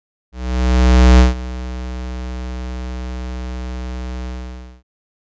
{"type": "tone with ADSR envelope", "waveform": "square", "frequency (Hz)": 62.4, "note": "B1", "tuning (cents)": 19, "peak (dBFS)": -5, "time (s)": [0.32, 4.83], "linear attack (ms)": 870, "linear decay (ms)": 150, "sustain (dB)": -19, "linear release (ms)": 570, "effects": ["resampled to 16000 Hz"]}